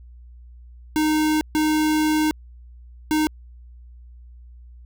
square tone bursts at uneven times, 308.4 Hz, D#4, 15 cents flat, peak -18 dBFS, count 3, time 0.96-1.41 / 1.55-2.31 / 3.11-3.27 s, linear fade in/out 0 ms, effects added 60 Hz sine -41 dBFS peak until 4.85 s

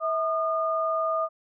sine tone pair together, 647.2 / 1219 Hz, E5 / D#6, -32 / -36 cents, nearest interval major seventh, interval 1096 cents, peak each -26 dBFS, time 0-1.29 s, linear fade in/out 50 ms, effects none

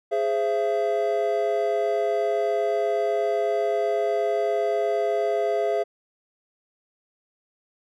triangle chord, Ab augmented, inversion none, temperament equal with one note detuned, 415.3 / 523.3 / 672.3 Hz, Ab4 / C5 / E5, 0 / 0 / +34 cents, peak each -23 / -27 / -22 dBFS, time 0.11-5.84 s, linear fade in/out 20 ms, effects none

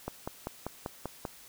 click train, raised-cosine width 1 ms, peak -20 dBFS, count 7, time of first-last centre 0.08-1.252 s, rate 5.12 Hz, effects white hiss -53 dBFS RMS until 1.48 s

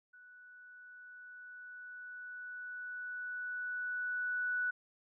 sine tone with level ramp, 1480 Hz, F#6, in tune, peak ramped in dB -55 to -31 dBFS, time 0.13-4.71 s, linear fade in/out 10 ms, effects none

